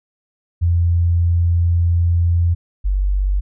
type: tone pair in turn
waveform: sine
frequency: 85.7 / 48.1 Hz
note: F2 / G1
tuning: -32 / -32 cents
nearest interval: minor seventh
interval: 1000 cents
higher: first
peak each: -12 / -14 dBFS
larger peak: first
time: 0.61-2.55 / 2.84-3.41 s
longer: first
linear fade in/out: 20 ms
effects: none